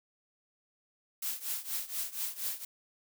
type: noise with tremolo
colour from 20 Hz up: blue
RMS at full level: -33 dBFS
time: 1.22-2.65 s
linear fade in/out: 5 ms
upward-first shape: triangle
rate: 4.2 Hz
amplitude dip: 90%
effects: none